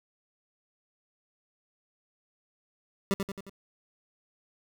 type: tone with echo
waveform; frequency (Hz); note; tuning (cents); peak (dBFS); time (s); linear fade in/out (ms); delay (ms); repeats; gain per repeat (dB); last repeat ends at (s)
25% pulse; 196.6; G3; +5; -20; 3.11-3.14; 0; 89; 4; -5; 3.496
effects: none